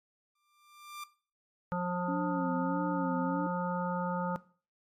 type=tone with exponential growth; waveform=sawtooth; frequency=1187 Hz; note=D6; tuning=18 cents sharp; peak=-34 dBFS; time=0.35-1.04 s; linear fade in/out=5 ms; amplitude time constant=150 ms
type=harmonic tone; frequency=178.1 Hz; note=F3; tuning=34 cents sharp; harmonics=1 / 3 / 5 / 7 / 8; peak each=-32 / -37 / -36 / -39 / -44 dBFS; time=1.72-4.36 s; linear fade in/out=0 ms
type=tone with vibrato; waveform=sine; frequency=275.3 Hz; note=C#4; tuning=12 cents flat; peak=-32 dBFS; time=2.08-3.47 s; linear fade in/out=5 ms; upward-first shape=sine; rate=1.6 Hz; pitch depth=120 cents each way
effects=noise-tail reverb RT60 0.4 s tail -18 dB re dry + MP3 64 kbps